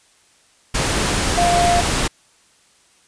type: tone in noise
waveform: sine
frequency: 698.5 Hz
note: F5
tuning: in tune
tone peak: -14 dBFS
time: 1.37-1.81 s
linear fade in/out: 10 ms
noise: pink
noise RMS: -19 dBFS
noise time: 0.74-2.08 s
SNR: +2 dB
effects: white hiss -55 dBFS RMS until 3.07 s + resampled to 22050 Hz